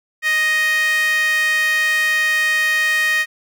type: tone with high-pass filter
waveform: sawtooth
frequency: 623 Hz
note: D#5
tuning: 2 cents sharp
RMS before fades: -17 dBFS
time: 0.22-3.26 s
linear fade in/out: 50 ms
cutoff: 2000 Hz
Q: 8.6
effects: none